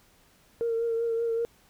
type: tone with vibrato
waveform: sine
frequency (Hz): 460.8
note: A#4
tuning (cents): -20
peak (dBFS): -24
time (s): 0.61-1.45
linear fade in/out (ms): 0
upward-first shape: triangle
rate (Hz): 5.2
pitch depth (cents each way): 30
effects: tanh soft clip ceiling -20 dBFS + pink hiss -61 dBFS RMS until 1.69 s